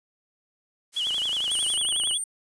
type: noise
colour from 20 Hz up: blue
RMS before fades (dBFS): -36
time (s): 0.92-1.79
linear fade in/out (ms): 50
type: tone with vibrato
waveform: sine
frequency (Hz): 3136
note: G7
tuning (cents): 0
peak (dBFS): -24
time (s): 0.96-2.18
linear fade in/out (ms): 10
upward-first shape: sine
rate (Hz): 11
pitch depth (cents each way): 150
type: click train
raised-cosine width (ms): 0.5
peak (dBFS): -26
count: 29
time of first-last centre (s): 1.07-2.111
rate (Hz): 26.9
type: tone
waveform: sine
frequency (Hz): 8850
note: C#9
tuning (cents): -4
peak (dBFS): -27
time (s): 1.51-2.24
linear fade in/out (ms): 2
effects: resampled to 22050 Hz